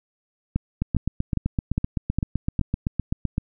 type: two click trains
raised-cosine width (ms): 5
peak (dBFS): -10 / -9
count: 21 / 6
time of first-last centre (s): 0.82-3.381 / 0.56-2.593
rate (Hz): 7.81 / 2.46
effects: none